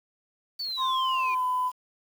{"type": "exponential sweep", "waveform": "sine", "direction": "down", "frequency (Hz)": [4572, 2366], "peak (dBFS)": -29, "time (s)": [0.59, 1.35], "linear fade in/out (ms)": 10}
{"type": "tone with pitch glide", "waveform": "sine", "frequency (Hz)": [1043, 1005.7], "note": ["C6", "B5"], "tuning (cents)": [-6, 31], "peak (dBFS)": -23, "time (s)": [0.77, 1.72], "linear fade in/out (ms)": 50, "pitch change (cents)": -63, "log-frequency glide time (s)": [1.16, 1.45]}
{"effects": ["tanh soft clip ceiling -18 dBFS", "8-bit"]}